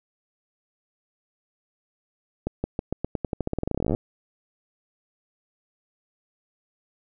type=accelerating click train; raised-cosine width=2 ms; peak=-12 dBFS; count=28; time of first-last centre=2.47-3.949 s; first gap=170 ms; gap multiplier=0.89; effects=none